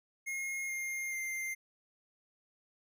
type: tone with pitch steps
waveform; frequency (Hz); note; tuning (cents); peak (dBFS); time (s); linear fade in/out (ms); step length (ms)
square; 2148 / 2122 / 2097; C7 / C7 / C7; +45 / +24 / +3; -36; 0.26-1.55; 20; 430
effects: none